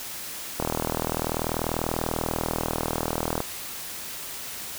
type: click train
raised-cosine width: 1 ms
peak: -11 dBFS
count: 114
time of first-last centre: 0.6-3.404 s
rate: 40.3 Hz
effects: white hiss -36 dBFS RMS until 4.78 s